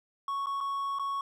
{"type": "tone with dropouts", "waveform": "triangle", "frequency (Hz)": 1108.7, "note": "C#6", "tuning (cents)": 0, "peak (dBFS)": -28, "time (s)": [0.28, 1.21], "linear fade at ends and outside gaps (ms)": 2, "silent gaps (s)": [[0.46, 0.468], [0.605, 0.609], [0.987, 0.995]], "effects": []}